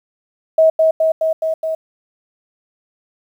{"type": "tone with echo", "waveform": "sine", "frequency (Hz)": 640, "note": "D#5", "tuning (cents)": 49, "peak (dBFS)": -7, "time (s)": [0.58, 0.7], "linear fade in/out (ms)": 5, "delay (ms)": 210, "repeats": 5, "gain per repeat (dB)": -2, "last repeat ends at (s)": 1.75, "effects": ["8-bit"]}